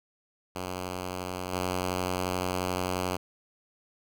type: tone with level steps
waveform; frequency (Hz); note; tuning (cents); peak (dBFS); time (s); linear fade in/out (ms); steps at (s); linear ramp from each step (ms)
5% pulse; 91.4; F#2; -21; -22 / -17; 0.55-3.17; 10; 1.52; 20
effects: none